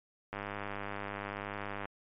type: click train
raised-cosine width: 0.5 ms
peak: -23 dBFS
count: 155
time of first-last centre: 0.33-1.855 s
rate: 101 Hz
effects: MP3 32 kbps